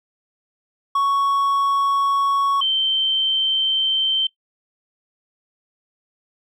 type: tone pair in turn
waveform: triangle / sine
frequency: 1112 / 3114 Hz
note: C#6 / G7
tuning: +5 / -12 cents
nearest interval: octave + tritone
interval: 1783 cents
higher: second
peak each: -14 / -16 dBFS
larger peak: first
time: 0.95-2.61 / 2.61-4.27 s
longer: neither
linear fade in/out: 5 ms
effects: noise-tail reverb RT60 0.1 s tail -19 dB re dry